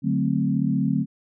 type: chord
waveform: sine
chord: D dominant seventh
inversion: none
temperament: equal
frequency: 146.83 / 185 / 220 / 261.6 Hz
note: D3 / F#3 / A3 / C4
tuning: 0 / 0 / 0 / 0 cents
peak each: -25 dBFS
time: 0.02-1.06 s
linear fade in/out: 50 ms
effects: none